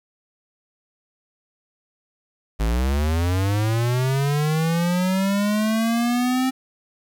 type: linear sweep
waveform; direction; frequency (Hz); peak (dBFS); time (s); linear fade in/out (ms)
square; up; 51.6 to 262.4; -19; 2.59-6.51; 20
effects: 8-bit